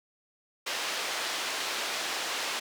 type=band-pass noise; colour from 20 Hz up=white; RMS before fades=-33 dBFS; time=0.66-2.6 s; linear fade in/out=10 ms; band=390 to 4400 Hz; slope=12 dB/octave; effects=none